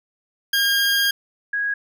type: tone pair in turn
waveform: 20% pulse / sine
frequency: 1617 / 1652.9 Hz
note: G#6 / G#6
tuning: -47 / -9 cents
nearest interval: unison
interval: 38 cents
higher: second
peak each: -12 / -20 dBFS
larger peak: first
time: 0.53-1.11 / 1.53-1.74 s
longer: first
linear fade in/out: 5 ms
effects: none